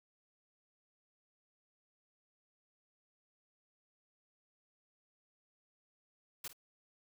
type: noise with echo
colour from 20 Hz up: white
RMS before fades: -43 dBFS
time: 6.44-6.48 s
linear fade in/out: 5 ms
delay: 51 ms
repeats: 1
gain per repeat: -13 dB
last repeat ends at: 6.531 s
effects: none